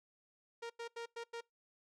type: tone bursts at uneven times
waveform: sawtooth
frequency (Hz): 466.2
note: A#4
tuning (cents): 0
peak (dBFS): -38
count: 5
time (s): 0.62-0.7 / 0.79-0.88 / 0.96-1.06 / 1.16-1.24 / 1.33-1.41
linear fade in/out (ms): 10
effects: noise-tail reverb RT60 0.2 s tail -25 dB re dry + low-pass 6000 Hz 12 dB/octave

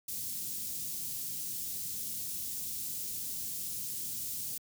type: band-stop noise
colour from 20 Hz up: white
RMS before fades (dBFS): -38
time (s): 0.08-4.58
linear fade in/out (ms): 5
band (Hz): 210 to 5900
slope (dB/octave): 12
effects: high-pass 80 Hz 12 dB/octave

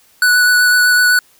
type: tone with vibrato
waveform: square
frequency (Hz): 1480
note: F#6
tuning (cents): 0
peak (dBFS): -9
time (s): 0.22-1.19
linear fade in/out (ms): 2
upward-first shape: sine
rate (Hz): 7.9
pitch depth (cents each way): 12
effects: white hiss -51 dBFS RMS until 1.39 s

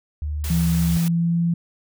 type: tone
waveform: sine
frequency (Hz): 74.9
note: D2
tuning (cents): +35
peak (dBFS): -23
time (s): 0.22-0.97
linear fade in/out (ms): 0
type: noise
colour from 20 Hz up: white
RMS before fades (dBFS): -33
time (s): 0.44-1.08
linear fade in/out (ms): 0
type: tone with pitch glide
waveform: sine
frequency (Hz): 166.7 to 169.81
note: E3 to F3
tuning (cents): +20 to -48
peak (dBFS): -17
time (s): 0.5-1.54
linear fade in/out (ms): 5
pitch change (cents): +32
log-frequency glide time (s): 0.72-1.4
effects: none

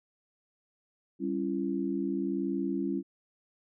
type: chord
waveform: sine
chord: C# diminished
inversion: second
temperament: equal with one note detuned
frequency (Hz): 196 / 277.2 / 338.3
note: G3 / C#4 / E4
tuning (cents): 0 / 0 / +45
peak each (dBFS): -34 / -32 / -33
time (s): 1.19-3.03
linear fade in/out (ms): 50
effects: none

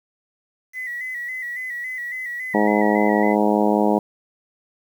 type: tone with vibrato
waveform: sine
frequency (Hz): 1975.5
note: B6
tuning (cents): 0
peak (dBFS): -26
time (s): 0.73-3.36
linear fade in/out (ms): 50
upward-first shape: square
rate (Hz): 3.6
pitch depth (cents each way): 43
type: harmonic tone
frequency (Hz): 104.9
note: G#2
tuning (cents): +18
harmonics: 2 / 3 / 4 / 5 / 6 / 7 / 8 / 9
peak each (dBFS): -20 / -22 / -23 / -24 / -25 / -25 / -26 / -27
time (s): 2.54-3.99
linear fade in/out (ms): 5
effects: 8-bit

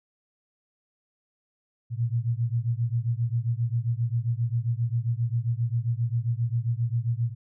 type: beating tone pair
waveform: sine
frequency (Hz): 114.3 / 121.8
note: A#2 / B2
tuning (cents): -34 / -24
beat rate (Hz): 7.5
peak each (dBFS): -26 / -27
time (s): 1.9-7.35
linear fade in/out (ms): 50
effects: none

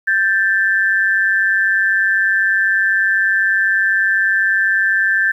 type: tone pair together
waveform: sine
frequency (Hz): 1568 / 1760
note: G6 / A6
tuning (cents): 0 / 0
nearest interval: major second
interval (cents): 200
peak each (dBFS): -15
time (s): 0.07-5.32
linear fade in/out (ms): 10
effects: 8-bit

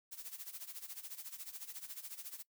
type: noise with tremolo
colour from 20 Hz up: blue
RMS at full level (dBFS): -45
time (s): 0.11-2.43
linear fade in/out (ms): 20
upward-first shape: sine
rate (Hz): 14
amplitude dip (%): 80
effects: noise-tail reverb RT60 0.1 s tail -22 dB re dry

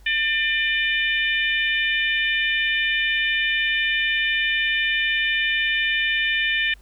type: harmonic tone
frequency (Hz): 598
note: D5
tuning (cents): +31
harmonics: 3 / 4 / 5 / 6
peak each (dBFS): -22 / -24 / -26 / -30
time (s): 0.06-6.74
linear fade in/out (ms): 5
effects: added 50 Hz sine -45 dBFS peak until 6.81 s + pink hiss -58 dBFS RMS until 6.81 s

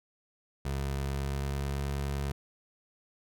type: tone with pitch glide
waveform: 25% pulse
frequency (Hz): 68.7 to 69.82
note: C#2 to C#2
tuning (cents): -15 to +13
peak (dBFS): -27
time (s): 0.65-2.32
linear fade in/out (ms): 5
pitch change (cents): +28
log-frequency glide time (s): 1-1.91
effects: none

